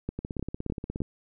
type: two click trains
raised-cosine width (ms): 3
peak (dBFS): -20 / -17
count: 15 / 4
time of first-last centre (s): 0.19-1.018 / 0.09-1.005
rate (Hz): 16.9 / 3.28
effects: none